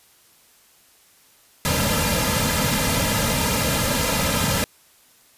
pink noise with comb filter, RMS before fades -21 dBFS, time 1.65-4.64 s, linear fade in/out 0 ms, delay 2.7 ms, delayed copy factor -0.85, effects white hiss -55 dBFS RMS until 5.37 s + resampled to 32000 Hz

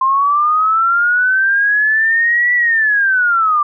sine linear two-way sweep, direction up then down, 1046.5 to 1965 to 1169 Hz, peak -10 dBFS, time 0.01-3.63 s, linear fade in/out 5 ms, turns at 2.54 s, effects none

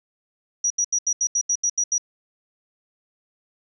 sine tone bursts, 5800 Hz, F#8, 35 cents flat, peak -18 dBFS, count 10, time 0.64-1.981 s, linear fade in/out 5 ms, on 63 ms, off 79 ms, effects none

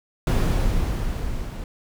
brown noise with level ramp, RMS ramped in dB -17 to -31 dBFS, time 0.27-1.64 s, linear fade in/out 2 ms, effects none

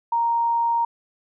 sine tone, 932.3 Hz, A#5, in tune, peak -18 dBFS, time 0.12-0.85 s, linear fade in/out 5 ms, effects none

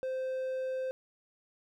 triangle tone, 520 Hz, C5, 11 cents flat, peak -30 dBFS, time 0.03-0.91 s, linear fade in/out 0 ms, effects none

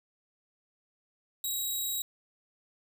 10% pulse tone, 3834 Hz, A#7, 48 cents sharp, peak -23 dBFS, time 1.44-2.02 s, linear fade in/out 2 ms, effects none

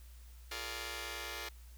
5% pulse chord, Bb dominant seventh, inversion second, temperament just, 349.6 / 419.5 / 466.2 / 582.7 Hz, F4 / Ab4 / Bb4 / D5, +2 / +17 / 0 / -14 cents, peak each -36 / -35 / -35 / -36 dBFS, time 0.51-1.49 s, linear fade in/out 5 ms, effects added 60 Hz sine -51 dBFS peak until 1.77 s + white hiss -64 dBFS RMS until 1.77 s

